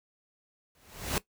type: noise with exponential growth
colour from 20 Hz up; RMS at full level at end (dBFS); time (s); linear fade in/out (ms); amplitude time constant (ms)
pink; -27; 0.75-1.18; 1; 92
effects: noise-tail reverb RT60 0.1 s tail -17 dB re dry